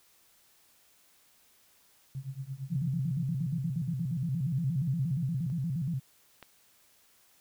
sine tone with tremolo, 134.6 Hz, C3, 49 cents sharp, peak -32 dBFS, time 2.15-5.5 s, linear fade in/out 0 ms, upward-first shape triangle, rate 8.8 Hz, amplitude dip 100%
sine tone with vibrato, 149.9 Hz, D3, 36 cents sharp, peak -29 dBFS, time 2.7-6 s, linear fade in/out 20 ms, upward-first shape square, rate 8.5 Hz, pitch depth 220 cents each way
click, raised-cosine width 0.3 ms, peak -30 dBFS, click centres 6.427 s
effects white hiss -64 dBFS RMS until 7.4 s

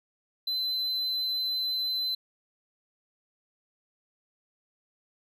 triangle tone, 4047 Hz, B7, 42 cents sharp, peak -26 dBFS, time 0.47-2.15 s, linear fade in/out 5 ms, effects none

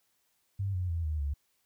sine tone with pitch steps, 98.3 / 90.66 / 83.62 / 77.12 / 71.13 Hz, G2 / F#2 / E2 / D#2 / C#2, +5 / -35 / +25 / -15 / +45 cents, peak -29 dBFS, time 0.59-1.34 s, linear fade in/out 10 ms, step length 150 ms, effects white hiss -74 dBFS RMS until 1.65 s

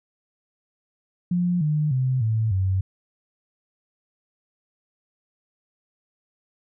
sine tone with pitch steps, 176.9 / 151.35 / 129.5 / 110.8 / 94.8 Hz, F3 / D#3 / C3 / A2 / F#2, +23 / -48 / -17 / +13 / +43 cents, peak -19 dBFS, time 1.31-2.81 s, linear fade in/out 5 ms, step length 300 ms, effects none

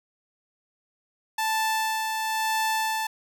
sawtooth tone with tremolo, 880 Hz, A5, in tune, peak -19 dBFS, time 1.38-3.07 s, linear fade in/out 5 ms, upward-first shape sine, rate 1 Hz, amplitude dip 35%, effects 10-bit

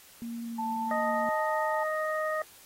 sine tone with pitch glide, 233 to 229.5 Hz, A#3 to A#3, -1 to -27 cents, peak -34 dBFS, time 0.22-1.29 s, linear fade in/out 0 ms, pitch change -26 cents, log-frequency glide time 0.42-0.62 s
sine tone with vibrato, 880 Hz, A5, in tune, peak -30 dBFS, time 0.58-1.84 s, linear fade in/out 10 ms, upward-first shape triangle, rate 1.2 Hz, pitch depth 10 cents each way
harmonic tone, 622.3 Hz, D#5, in tune, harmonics 1 / 2 / 3, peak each -30 / -33 / -35 dBFS, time 0.91-2.42 s, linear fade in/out 2 ms
effects white hiss -54 dBFS RMS until 2.65 s + AAC 48 kbps

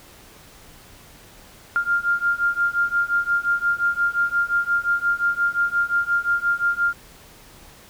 sine beating tone pair, 1396.9 / 1402.6 Hz, F6 / F6, 0 / +7 cents, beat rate 5.7 Hz, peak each -22 / -21 dBFS, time 1.76-6.93 s, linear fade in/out 0 ms, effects pink hiss -47 dBFS RMS until 7.89 s

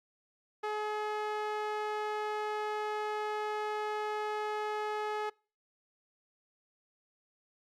sawtooth tone with band-pass filter, 424.2 Hz, G#4, 37 cents sharp, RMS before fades -35 dBFS, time 0.63-5.3 s, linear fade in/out 10 ms, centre 960 Hz, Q 0.81, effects noise-tail reverb RT60 0.4 s tail -26 dB re dry + Opus 48 kbps

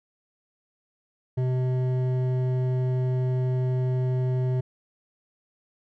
sine tone with hard clipping, 127.7 Hz, C3, 42 cents flat, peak -24 dBFS, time 1.37-4.61 s, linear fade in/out 10 ms, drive 10 dB, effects none

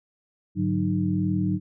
sine tone cluster, 101.6 / 144.6 / 183.8 / 306.2 Hz, G#2 / D3 / F#3 / D#4, -38 / -27 / -11 / -28 cents, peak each -28 / -31 / -24 / -28 dBFS, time 0.55-1.6 s, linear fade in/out 50 ms, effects none

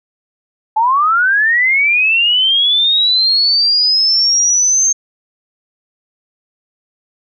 sine linear sweep, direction up, 847 to 6400 Hz, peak -9 dBFS, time 0.76-4.93 s, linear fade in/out 10 ms, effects none

